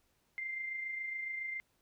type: tone with amplitude modulation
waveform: sine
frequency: 2093 Hz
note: C7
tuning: in tune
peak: -35 dBFS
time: 0.38-1.6 s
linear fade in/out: 0 ms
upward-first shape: sine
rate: 27.2 Hz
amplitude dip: 40%
effects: pink hiss -75 dBFS RMS until 1.81 s